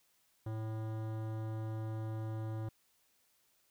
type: tone with hard clipping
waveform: sine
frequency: 110 Hz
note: A2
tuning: in tune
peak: -39 dBFS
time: 0.46-2.69 s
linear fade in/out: 5 ms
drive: 17 dB
effects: white hiss -73 dBFS RMS until 3.7 s